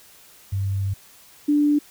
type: tone pair in turn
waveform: sine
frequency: 98 / 293.7 Hz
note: G2 / D4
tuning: 0 / 0 cents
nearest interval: octave + perfect fifth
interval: 1900 cents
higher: second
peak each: -21 / -15 dBFS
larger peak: second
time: 0.52-0.94 / 1.48-1.79 s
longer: first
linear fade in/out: 10 ms
effects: white hiss -50 dBFS RMS until 1.9 s